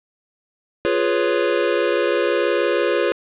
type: chord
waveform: square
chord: C# dominant seventh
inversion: first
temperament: equal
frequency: 349.2 / 415.3 / 493.9 / 554.4 Hz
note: E#4 / G#4 / B4 / C#5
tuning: 0 / 0 / 0 / 0 cents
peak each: -23 dBFS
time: 0.85-3.12 s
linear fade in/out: 0 ms
effects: resampled to 8000 Hz + 8-bit